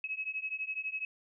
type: beating tone pair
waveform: sine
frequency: 2559 / 2571 Hz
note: D#7 / E7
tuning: +48 / -44 cents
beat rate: 12 Hz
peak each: -38 / -37 dBFS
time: 0.04-1.05 s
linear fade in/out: 2 ms
effects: none